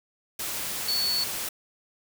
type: tone in noise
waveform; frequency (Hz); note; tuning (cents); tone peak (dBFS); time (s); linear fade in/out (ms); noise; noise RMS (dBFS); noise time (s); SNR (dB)
sine; 4435; C#8; 0; -24; 0.88-1.24; 5; white; -32; 0.39-1.49; +5
effects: none